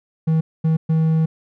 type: tone bursts at uneven times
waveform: triangle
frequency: 160 Hz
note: D#3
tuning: 49 cents sharp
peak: -12 dBFS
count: 3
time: 0.27-0.41 / 0.64-0.77 / 0.89-1.26 s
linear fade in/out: 10 ms
effects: none